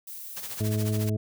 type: noise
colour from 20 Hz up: violet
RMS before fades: -40 dBFS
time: 0.07-0.6 s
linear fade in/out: 5 ms
type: noise with tremolo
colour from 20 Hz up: white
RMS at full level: -36 dBFS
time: 0.36-1.1 s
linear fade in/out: 10 ms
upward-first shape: sine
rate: 14 Hz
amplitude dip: 75%
type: harmonic tone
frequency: 107 Hz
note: A2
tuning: 48 cents flat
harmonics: 1 / 2 / 3 / 4 / 6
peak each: -25 / -31 / -37 / -35 / -40 dBFS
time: 0.6-1.17 s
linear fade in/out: 10 ms
effects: none